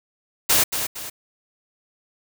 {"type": "noise with echo", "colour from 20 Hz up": "white", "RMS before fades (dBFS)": -17, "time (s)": [0.49, 0.64], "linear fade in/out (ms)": 10, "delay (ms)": 230, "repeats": 2, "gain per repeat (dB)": -8, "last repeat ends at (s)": 1.1, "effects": []}